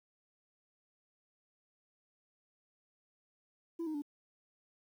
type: tone with pitch steps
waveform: sine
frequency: 333.9 / 311.5 / 290.7 Hz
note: E4 / D#4 / D4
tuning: +22 / +2 / -18 cents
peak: -33 dBFS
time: 3.79-4.021 s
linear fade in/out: 10 ms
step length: 77 ms
effects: tanh soft clip ceiling -34 dBFS + 11-bit